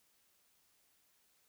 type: silence
effects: white hiss -73 dBFS RMS until 1.48 s